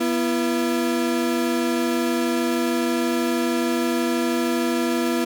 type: tone pair together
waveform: 35% pulse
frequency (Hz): 244.7 / 337.3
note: B3 / E4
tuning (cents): -16 / +40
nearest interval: tritone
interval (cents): 556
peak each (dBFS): -21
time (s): 0-5.25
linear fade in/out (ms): 10
effects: none